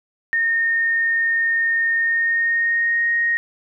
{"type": "tone with pitch glide", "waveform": "sine", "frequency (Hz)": [1835, 1867.1], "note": ["A#6", "A#6"], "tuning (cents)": [-28, 2], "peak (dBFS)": -16, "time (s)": [0.33, 3.37], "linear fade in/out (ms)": 0, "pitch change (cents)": 30, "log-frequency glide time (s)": [1.97, 3.12], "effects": []}